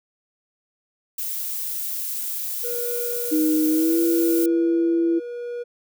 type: noise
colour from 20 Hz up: violet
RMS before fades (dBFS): -28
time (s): 1.18-4.46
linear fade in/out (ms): 5
type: tone with tremolo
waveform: triangle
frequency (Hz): 480.9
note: B4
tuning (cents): -46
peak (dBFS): -24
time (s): 2.63-5.64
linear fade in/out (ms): 20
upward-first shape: triangle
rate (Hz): 0.73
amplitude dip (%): 55
type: tone with pitch glide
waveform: sine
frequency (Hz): 311.2 to 335.5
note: D#4 to E4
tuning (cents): 0 to +31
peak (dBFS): -17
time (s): 3.31-5.2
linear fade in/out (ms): 20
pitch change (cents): +131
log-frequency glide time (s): 3.7-3.99
effects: none